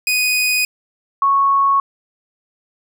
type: tone pair in turn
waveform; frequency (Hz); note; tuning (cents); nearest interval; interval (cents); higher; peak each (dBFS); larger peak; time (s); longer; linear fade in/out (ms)
sawtooth / sine; 2489 / 1104.9; D#7 / C#6; 0 / -6; octave + major second; 1406; first; -11; neither; 0.07-0.65 / 1.22-1.8; neither; 2
effects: none